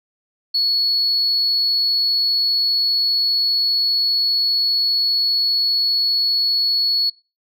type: tone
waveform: sine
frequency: 4385 Hz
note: C#8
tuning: 20 cents flat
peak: -14 dBFS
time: 0.54-7.1 s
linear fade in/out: 10 ms
effects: noise-tail reverb RT60 0.3 s tail -24 dB re dry + tanh soft clip ceiling -12 dBFS